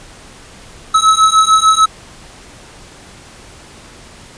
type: beating tone pair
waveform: square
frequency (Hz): 1291 / 1297.7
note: E6 / E6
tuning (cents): -37 / -28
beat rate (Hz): 6.7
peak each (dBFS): -11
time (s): 0.94-1.86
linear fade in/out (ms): 10
effects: pink hiss -38 dBFS RMS until 4.37 s + resampled to 22050 Hz